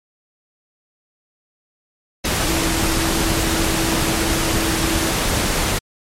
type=tone in noise; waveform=sine; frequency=327.2 Hz; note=E4; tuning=13 cents flat; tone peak=-23 dBFS; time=2.48-5.12 s; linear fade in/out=10 ms; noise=pink; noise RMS=-19 dBFS; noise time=2.24-5.79 s; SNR=-7 dB; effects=low-pass 12000 Hz 12 dB/octave + MP3 64 kbps